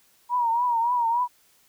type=tone with vibrato; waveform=sine; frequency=949 Hz; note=A#5; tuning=31 cents sharp; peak=-20 dBFS; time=0.29-1.28 s; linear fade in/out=50 ms; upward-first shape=triangle; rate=3.5 Hz; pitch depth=92 cents each way; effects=white hiss -61 dBFS RMS until 1.68 s